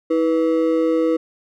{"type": "ring-modulated tone", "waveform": "triangle", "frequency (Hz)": 406.6, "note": "G#4", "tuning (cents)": -37, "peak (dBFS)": -10, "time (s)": [0.1, 1.17], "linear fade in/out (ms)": 10, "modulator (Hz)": 84.4, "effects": []}